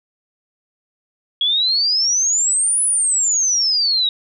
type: exponential two-way sweep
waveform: sine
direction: up then down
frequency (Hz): 3301 to 10160 to 3775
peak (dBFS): -14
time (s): 1.41-4.09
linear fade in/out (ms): 2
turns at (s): 2.83
effects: none